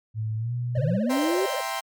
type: tone with pitch glide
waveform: sine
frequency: 109.5 to 121.5 Hz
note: A2 to B2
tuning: -8 to -28 cents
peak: -25 dBFS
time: 0.14-1 s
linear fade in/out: 50 ms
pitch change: +180 cents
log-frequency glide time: 0.37-0.53 s
type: tone with vibrato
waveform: triangle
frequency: 558 Hz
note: C#5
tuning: 11 cents sharp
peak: -27 dBFS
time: 0.75-1.61 s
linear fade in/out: 5 ms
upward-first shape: triangle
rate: 16 Hz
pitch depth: 230 cents each way
type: linear sweep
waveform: sine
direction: up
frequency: 116.54 to 397 Hz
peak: -22 dBFS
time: 0.77-1.46 s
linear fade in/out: 5 ms
type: chord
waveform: sawtooth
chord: C dominant seventh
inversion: first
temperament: equal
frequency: 659.3 / 784 / 932.3 / 1046.5 Hz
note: E5 / G5 / Bb5 / C6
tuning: 0 / 0 / 0 / 0 cents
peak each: -30 / -28 / -33 / -28 dBFS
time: 1.09-1.81 s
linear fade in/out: 20 ms
effects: MP3 96 kbps